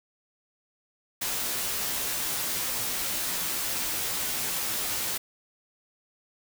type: noise with comb filter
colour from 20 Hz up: white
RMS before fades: -30 dBFS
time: 1.21-5.18 s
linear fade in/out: 10 ms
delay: 14 ms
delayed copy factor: -0.6
effects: none